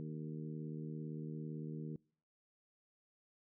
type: harmonic tone with a mistuned harmonic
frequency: 77.78 Hz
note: D#2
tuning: in tune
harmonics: 2 / 3 / 4 / 5 / 6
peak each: -43 / -48 / -51 / -54 / -56 dBFS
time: 0-1.96 s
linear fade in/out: 0 ms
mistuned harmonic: 6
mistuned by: -20 cents
effects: noise-tail reverb RT60 0.5 s tail -25 dB re dry